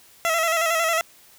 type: tone with vibrato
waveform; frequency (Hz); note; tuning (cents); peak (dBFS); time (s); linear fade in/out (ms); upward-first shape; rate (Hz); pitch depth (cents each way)
15% pulse; 659.3; E5; 0; -13; 0.25-1.01; 0; square; 11; 43
effects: white hiss -52 dBFS RMS until 1.38 s